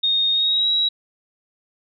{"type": "tone with pitch glide", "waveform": "sine", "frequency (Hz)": [3700, 3866], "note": ["A#7", "B7"], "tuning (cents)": [-14, -38], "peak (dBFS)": -16, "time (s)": [0.03, 0.89], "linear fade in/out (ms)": 10, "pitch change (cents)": 76, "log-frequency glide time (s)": [0.32, 0.68], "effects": []}